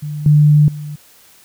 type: tone with level steps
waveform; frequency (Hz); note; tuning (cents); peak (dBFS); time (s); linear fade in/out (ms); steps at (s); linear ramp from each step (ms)
sine; 149; D3; +25; -21 / -6 / -24; 0.02-0.96; 10; 0.26 / 0.68; 2
effects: white hiss -47 dBFS RMS until 1.44 s